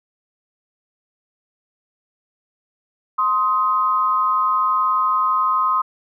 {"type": "tone pair together", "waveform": "sine", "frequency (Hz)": [1046.5, 1258.2], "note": ["C6", "D#6"], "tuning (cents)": [0, 19], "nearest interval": "minor third", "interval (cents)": 319, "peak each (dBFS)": -18, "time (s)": [3.18, 5.82], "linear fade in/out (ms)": 10, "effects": []}